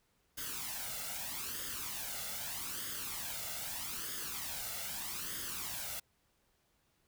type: noise with flanger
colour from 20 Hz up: white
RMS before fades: -41 dBFS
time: 0.37-6 s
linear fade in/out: 10 ms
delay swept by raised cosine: 0.6 to 1.46 ms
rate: 0.8 Hz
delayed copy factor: +0.65
effects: pink hiss -75 dBFS RMS until 7.07 s